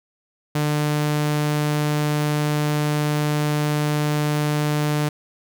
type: tone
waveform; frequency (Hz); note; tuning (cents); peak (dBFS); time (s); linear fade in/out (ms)
sawtooth; 149.3; D3; +29; -15; 0.55-5.09; 5
effects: none